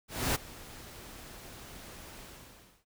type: noise with ADSR envelope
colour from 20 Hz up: pink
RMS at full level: -28 dBFS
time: 0.08-2.85 s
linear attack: 270 ms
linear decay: 16 ms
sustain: -20 dB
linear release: 660 ms
effects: none